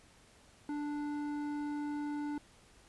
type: tone with hard clipping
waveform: triangle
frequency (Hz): 293.7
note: D4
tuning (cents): 0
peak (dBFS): -37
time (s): 0.69-2.38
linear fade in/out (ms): 2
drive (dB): 14
effects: pink hiss -62 dBFS RMS until 2.88 s + resampled to 24000 Hz